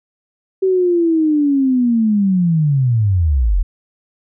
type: linear sweep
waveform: sine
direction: down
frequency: 384.1 to 37.77 Hz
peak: -11 dBFS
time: 0.62-3.63 s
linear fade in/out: 10 ms
effects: none